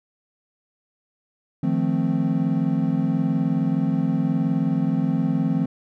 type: chord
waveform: triangle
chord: F dominant seventh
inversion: third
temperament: equal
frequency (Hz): 155.56 / 174.61 / 220 / 261.6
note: Eb3 / F3 / A3 / C4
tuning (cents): 0 / 0 / 0 / 0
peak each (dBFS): -23 / -22 / -24 / -22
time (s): 1.63-5.66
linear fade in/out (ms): 5
effects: none